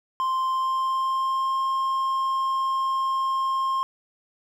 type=tone with pitch glide; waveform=triangle; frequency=1046.5 to 1064.2 Hz; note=C6 to C6; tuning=0 to +29 cents; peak=-20 dBFS; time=0.2-3.83 s; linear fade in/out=0 ms; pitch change=+29 cents; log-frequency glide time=0.48-1.62 s; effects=none